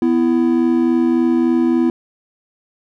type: tone pair together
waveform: triangle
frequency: 249.3 / 332.8 Hz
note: B3 / E4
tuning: +16 / +17 cents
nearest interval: perfect fourth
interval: 501 cents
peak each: -13 dBFS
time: 0.02-1.9 s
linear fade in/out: 2 ms
effects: none